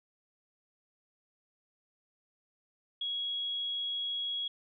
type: tone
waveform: sine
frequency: 3322 Hz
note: G#7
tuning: in tune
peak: -32 dBFS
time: 3.01-4.48 s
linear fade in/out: 5 ms
effects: none